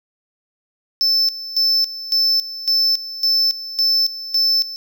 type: tone with tremolo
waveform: triangle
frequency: 5280 Hz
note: E8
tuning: 2 cents sharp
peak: -12 dBFS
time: 1.01-4.76 s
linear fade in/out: 0 ms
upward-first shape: square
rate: 1.8 Hz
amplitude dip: 80%
effects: none